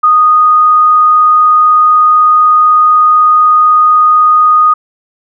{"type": "tone", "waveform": "sine", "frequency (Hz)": 1238, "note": "D#6", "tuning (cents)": -9, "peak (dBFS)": -3, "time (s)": [0.03, 4.74], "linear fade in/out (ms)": 10, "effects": []}